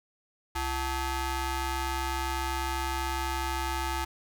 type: ring-modulated tone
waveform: sawtooth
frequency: 405.9 Hz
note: G#4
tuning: 40 cents flat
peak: -22 dBFS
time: 0.55-4.05 s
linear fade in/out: 10 ms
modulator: 472 Hz
effects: none